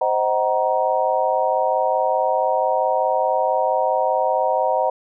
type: chord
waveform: sine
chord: C half-diminished seventh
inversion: none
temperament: just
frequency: 523.3 / 627.9 / 753.5 / 941.9 Hz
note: C5 / Eb5 / Gb5 / Bb5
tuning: 0 / +16 / +31 / +18 cents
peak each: -22 dBFS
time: 0.01-4.9 s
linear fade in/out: 5 ms
effects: none